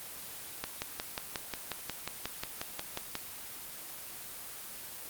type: click train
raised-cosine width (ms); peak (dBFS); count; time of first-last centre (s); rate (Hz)
0.2; -16; 15; 0.64-3.153; 5.57
effects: white hiss -44 dBFS RMS until 5.09 s + Opus 24 kbps